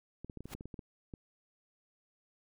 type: clicks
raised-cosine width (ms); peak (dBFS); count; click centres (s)
3; -31; 11; 0.246 / 0.298 / 0.373 / 0.406 / 0.456 / 0.55 / 0.609 / 0.656 / 0.742 / 0.792 / 1.138
type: noise with exponential growth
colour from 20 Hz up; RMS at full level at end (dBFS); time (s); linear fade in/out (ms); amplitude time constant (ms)
pink; -41; 0.44-0.54; 2; 21
effects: none